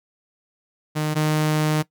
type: tone pair in turn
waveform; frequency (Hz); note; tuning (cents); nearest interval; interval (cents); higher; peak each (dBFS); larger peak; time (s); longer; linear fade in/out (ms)
sawtooth; 153.1 / 153.7; D#3 / D#3; -28 / -21; unison; 7; second; -17 / -14; second; 0.95-1.15 / 1.15-1.83; second; 20
effects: noise-tail reverb RT60 0.1 s tail -19 dB re dry